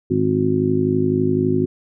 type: harmonic tone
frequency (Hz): 51.91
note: G#1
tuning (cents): 0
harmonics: 2 / 3 / 4 / 5 / 6 / 7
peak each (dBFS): -25 / -23 / -28 / -20 / -30 / -19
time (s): 0.1-1.66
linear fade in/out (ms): 10
effects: none